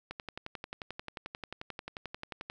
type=click train; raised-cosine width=0.3 ms; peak=-23 dBFS; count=28; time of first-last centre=0.11-2.499 s; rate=11.3 Hz; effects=none